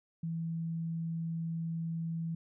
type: tone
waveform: sine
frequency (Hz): 164.81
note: E3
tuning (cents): 0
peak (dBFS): -33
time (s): 0.23-2.35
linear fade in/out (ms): 5
effects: none